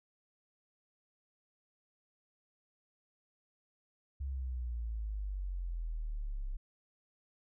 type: exponential sweep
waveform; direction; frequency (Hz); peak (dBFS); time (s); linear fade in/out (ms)
sine; down; 69.3 to 32.69; -35; 4.2-6.57; 10
effects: none